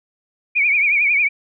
sine tone with vibrato, 2330 Hz, D7, 14 cents flat, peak -13 dBFS, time 0.55-1.29 s, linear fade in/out 20 ms, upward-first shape triangle, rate 11 Hz, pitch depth 120 cents each way, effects none

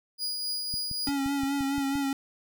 40% pulse tone with tremolo, 4900 Hz, D#8, 27 cents flat, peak -27 dBFS, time 0.18-1.12 s, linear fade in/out 50 ms, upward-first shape triangle, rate 3.8 Hz, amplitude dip 35%
click train, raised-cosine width 5 ms, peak -27 dBFS, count 8, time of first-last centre 0.74-1.955 s, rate 5.76 Hz
square tone with vibrato, 277.2 Hz, C#4, in tune, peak -27 dBFS, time 1.07-2.13 s, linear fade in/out 2 ms, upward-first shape sine, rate 4.7 Hz, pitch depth 32 cents each way
effects none

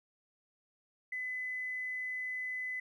triangle tone with tanh clipping, 2012 Hz, B6, 32 cents sharp, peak -35 dBFS, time 1.12-2.8 s, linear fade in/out 5 ms, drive 2 dB, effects none

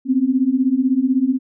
sine beating tone pair, 250.7 / 266.7 Hz, B3 / C4, +26 / +33 cents, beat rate 16 Hz, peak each -18 / -16 dBFS, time 0.05-1.39 s, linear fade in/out 50 ms, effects none

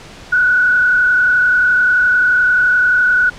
sine tone with frequency modulation, 1474 Hz, F#6, 7 cents flat, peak -9 dBFS, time 0.32-3.3 s, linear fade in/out 10 ms, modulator 31.5 Hz, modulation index 0.93, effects pink hiss -36 dBFS RMS until 3.38 s + low-pass 6000 Hz 12 dB/octave

